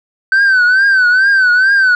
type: tone with vibrato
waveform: sine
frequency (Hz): 1531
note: G6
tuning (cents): -41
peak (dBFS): -4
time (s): 0.32-1.95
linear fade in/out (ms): 2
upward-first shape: triangle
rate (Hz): 2.3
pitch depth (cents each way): 110
effects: tanh soft clip ceiling -6 dBFS